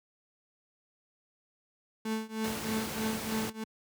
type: tone with tremolo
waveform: 35% pulse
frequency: 220 Hz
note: A3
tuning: in tune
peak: -27 dBFS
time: 2.05-3.64 s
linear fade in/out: 5 ms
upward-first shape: triangle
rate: 3.2 Hz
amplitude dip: 95%
type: noise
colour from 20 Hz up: pink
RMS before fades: -37 dBFS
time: 2.44-3.5 s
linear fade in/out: 5 ms
effects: high-pass 100 Hz 12 dB/octave